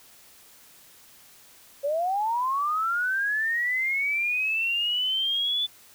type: linear sweep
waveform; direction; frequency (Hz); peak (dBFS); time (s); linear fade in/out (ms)
sine; up; 547 to 3493; -23; 1.83-5.67; 20
effects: white hiss -53 dBFS RMS until 5.94 s